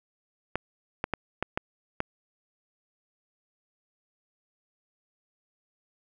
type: clicks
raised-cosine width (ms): 0.5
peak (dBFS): -12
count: 6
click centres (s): 0.556 / 1.041 / 1.137 / 1.426 / 1.575 / 2.004
effects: 9-bit